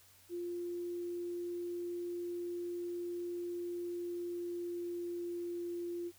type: tone with pitch glide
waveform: sine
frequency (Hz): 349.2 to 346.8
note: F4 to F4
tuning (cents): 0 to -12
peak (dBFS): -37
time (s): 0.29-6.12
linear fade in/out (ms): 50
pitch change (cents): -12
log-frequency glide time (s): 3.8-5.74
effects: added 92 Hz sine -70 dBFS peak until 6.18 s + white hiss -63 dBFS RMS until 6.18 s